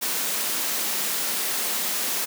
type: high-pass noise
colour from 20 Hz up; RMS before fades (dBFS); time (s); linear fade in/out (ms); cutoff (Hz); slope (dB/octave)
white; -26; 0.01-2.26; 20; 170; 96
effects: none